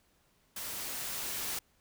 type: noise with level ramp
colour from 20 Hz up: white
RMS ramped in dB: -40 to -36 dBFS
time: 0.56-1.59 s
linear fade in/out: 5 ms
effects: pink hiss -70 dBFS RMS until 1.8 s